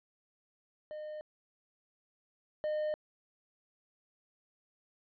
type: tone pair in turn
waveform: triangle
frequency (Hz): 610 / 610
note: D#5 / D#5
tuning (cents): -34 / -34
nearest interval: unison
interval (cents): 0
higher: neither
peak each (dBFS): -38 / -29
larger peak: second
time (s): 0.91-1.21 / 2.64-2.94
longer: neither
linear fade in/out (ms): 0
effects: resampled to 11025 Hz